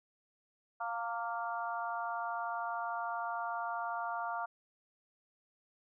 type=harmonic tone with a mistuned harmonic; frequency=233.1 Hz; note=A#3; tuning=in tune; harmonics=3 / 4 / 5 / 6; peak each=-39 / -40 / -41 / -42 dBFS; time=0.8-4.46 s; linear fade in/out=10 ms; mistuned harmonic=4; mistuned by=-26 cents; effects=none